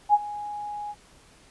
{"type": "tone with ADSR envelope", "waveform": "sine", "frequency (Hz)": 830, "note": "G#5", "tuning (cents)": -1, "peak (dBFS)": -12, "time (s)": [0.09, 0.95], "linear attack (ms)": 48, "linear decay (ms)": 38, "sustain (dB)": -19, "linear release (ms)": 47, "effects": ["pink hiss -55 dBFS RMS until 1.5 s", "resampled to 24000 Hz"]}